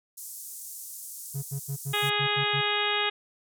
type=band-pass noise; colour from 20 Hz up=white; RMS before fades=-41 dBFS; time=0.17-2.1 s; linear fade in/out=10 ms; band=6600 to 14000 Hz; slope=24 dB/octave
type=tone bursts; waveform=triangle; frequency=138.9 Hz; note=C#3; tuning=4 cents sharp; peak=-27 dBFS; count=8; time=1.34-2.617 s; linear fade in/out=20 ms; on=87 ms; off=83 ms
type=harmonic tone; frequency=414.8 Hz; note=G#4; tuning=2 cents flat; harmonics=1 / 2 / 3 / 4 / 5 / 6 / 7 / 8 / 9; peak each=-33 / -33 / -33 / -33 / -33 / -33 / -33 / -33 / -33 dBFS; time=1.93-3.1 s; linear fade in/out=10 ms
effects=none